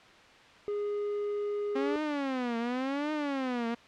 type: tone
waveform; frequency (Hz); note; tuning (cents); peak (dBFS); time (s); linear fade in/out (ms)
triangle; 412.4; G#4; -12; -28; 0.68-1.96; 0
type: tone with vibrato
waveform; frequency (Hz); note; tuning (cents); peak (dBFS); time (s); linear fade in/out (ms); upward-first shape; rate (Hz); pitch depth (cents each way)
sawtooth; 265.8; C4; +27; -26; 1.75-3.75; 10; triangle; 0.91; 260
effects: white hiss -54 dBFS RMS until 3.87 s + low-pass 3000 Hz 12 dB/octave